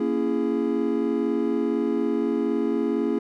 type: chord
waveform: triangle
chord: A# half-diminished seventh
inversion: none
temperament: equal with one note detuned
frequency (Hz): 233.1 / 277.2 / 334.8 / 415.3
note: A#3 / C#4 / E4 / G#4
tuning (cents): 0 / 0 / +27 / 0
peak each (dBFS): -25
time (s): 0-3.19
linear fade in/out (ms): 5
effects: none